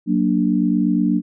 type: chord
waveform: sine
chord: Gb augmented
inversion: none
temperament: equal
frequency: 185 / 233.1 / 293.7 Hz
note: Gb3 / Bb3 / D4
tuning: 0 / 0 / 0 cents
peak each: -19 dBFS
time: 0.06-1.22 s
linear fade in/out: 50 ms
effects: none